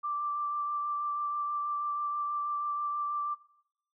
sine tone with vibrato, 1174.7 Hz, D6, in tune, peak -30 dBFS, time 0.03-3.35 s, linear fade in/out 20 ms, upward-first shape triangle, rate 6.2 Hz, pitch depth 14 cents each way, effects noise-tail reverb RT60 0.7 s tail -18 dB re dry

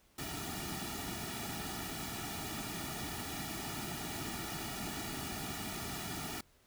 pink noise with comb filter, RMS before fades -41 dBFS, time 0.18-6.41 s, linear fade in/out 5 ms, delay 1.9 ms, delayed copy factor -0.9, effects pink hiss -68 dBFS RMS until 6.66 s

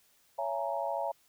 sine chord, A# half-diminished seventh, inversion first, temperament just, 559.4 / 671.3 / 839.1 / 932.3 Hz, C#5 / E5 / G#5 / A#5, +16 / +31 / +18 / 0 cents, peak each -36 / -35 / -37 / -37 dBFS, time 0.38-1.12 s, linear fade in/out 10 ms, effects white hiss -67 dBFS RMS until 1.28 s

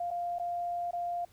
sine tone with dropouts, 698.5 Hz, F5, in tune, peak -31 dBFS, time 0-1.25 s, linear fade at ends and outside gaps 5 ms, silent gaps 0.106-0.111 / 0.386-0.396 / 0.91-0.931 s, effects added 93 Hz sine -66 dBFS peak until 1.32 s + pink hiss -64 dBFS RMS until 1.32 s

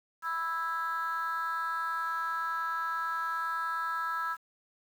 sine chord, E major, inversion second, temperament just, 988.9 / 1318.5 / 1648.1 Hz, B5 / E6 / G#6, +2 / 0 / -14 cents, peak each -36 / -31 / -35 dBFS, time 0.22-4.37 s, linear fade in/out 50 ms, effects tanh soft clip ceiling -24 dBFS + 9-bit

